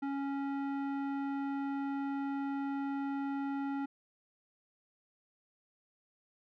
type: tone with low-pass filter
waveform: square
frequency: 277.2 Hz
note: C#4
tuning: in tune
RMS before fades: -36 dBFS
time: 0.02-3.86 s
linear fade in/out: 10 ms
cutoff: 1400 Hz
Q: 0.99
effects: none